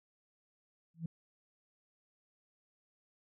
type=tone with exponential growth; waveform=sine; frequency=164.81 Hz; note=E3; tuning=in tune; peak=-31 dBFS; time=0.94-1.06 s; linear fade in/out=5 ms; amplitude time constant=25 ms; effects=tanh soft clip ceiling -29 dBFS